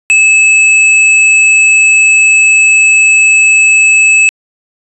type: tone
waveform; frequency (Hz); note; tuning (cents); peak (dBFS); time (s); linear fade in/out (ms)
square; 2604; E7; -22; -4; 0.1-4.29; 0
effects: resampled to 24000 Hz